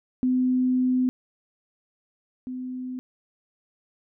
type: tone pair in turn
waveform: sine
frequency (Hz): 254.2 / 254.2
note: C4 / C4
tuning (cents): -50 / -50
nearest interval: unison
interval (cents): 0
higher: neither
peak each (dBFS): -19 / -30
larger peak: first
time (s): 0.23-1.09 / 2.47-2.99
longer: first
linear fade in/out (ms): 0
effects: none